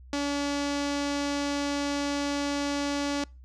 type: tone with low-pass filter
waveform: sawtooth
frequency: 285.4 Hz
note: D4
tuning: 49 cents flat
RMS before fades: -29 dBFS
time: 0.13-3.24 s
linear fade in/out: 2 ms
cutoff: 5900 Hz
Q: 1.8
effects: noise-tail reverb RT60 0.3 s tail -26 dB re dry + added 63 Hz sine -46 dBFS peak until 3.44 s